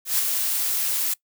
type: noise with ADSR envelope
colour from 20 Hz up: blue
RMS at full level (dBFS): -19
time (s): 0.05-1.14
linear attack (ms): 140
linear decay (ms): 6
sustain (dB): -5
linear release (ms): 6
effects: noise-tail reverb RT60 0.1 s tail -22 dB re dry